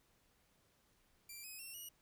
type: tone with pitch steps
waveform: 5% pulse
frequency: 2359 / 2528 / 2710 / 2904 Hz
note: D7 / D#7 / E7 / F#7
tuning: +7 / +27 / +47 / -33 cents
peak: -40 dBFS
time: 1.29-1.89 s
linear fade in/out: 5 ms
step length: 150 ms
effects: pink hiss -74 dBFS RMS until 2.01 s